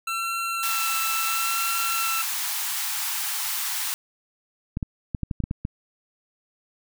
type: tone with vibrato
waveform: 25% pulse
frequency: 1344 Hz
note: E6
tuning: 33 cents sharp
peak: -22 dBFS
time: 0.07-2.22 s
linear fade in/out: 5 ms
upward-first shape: sine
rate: 0.76 Hz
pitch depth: 17 cents each way
type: high-pass noise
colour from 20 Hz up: white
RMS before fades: -28 dBFS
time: 0.63-3.94 s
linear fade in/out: 0 ms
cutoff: 770 Hz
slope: 96 dB/octave
type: clicks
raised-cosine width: 5 ms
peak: -14 dBFS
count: 9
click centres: 4.771 / 4.828 / 5.148 / 5.233 / 5.312 / 5.403 / 5.439 / 5.511 / 5.651 s
effects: none